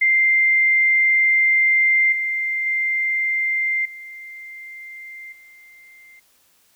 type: tone with level steps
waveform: sine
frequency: 2093 Hz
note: C7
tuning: in tune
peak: -13 / -20 / -18 / -34 / -44 dBFS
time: 0.01-6.2 s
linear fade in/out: 10 ms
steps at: 2.12 / 2.66 / 3.85 / 5.32 s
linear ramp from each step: 5 ms
effects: white hiss -59 dBFS RMS until 6.75 s